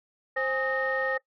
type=tone cluster; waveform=sine; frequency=527 / 823 / 1260 / 1846 Hz; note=C5 / G#5 / D#6 / A#6; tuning=+12 / -16 / +21 / -17 cents; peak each=-28 / -35 / -34 / -28 dBFS; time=0.36-1.18 s; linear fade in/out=10 ms; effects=noise-tail reverb RT60 0.1 s tail -21 dB re dry + tanh soft clip ceiling -18 dBFS